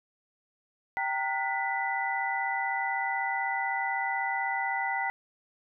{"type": "tone cluster", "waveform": "sine", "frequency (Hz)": [782, 918, 1447, 1988], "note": ["G5", "A#5", "F#6", "B6"], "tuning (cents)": [-4, -27, -39, 11], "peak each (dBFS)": [-32, -34, -38, -31], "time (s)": [0.97, 5.1], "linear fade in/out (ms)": 0, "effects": []}